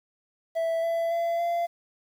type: tone with pitch steps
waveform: triangle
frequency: 659.3 / 668.1 / 677.1 / 686.1 Hz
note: E5 / E5 / E5 / F5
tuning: 0 / +23 / +46 / -31 cents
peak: -22 dBFS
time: 0.55-1.67 s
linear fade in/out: 20 ms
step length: 280 ms
effects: 9-bit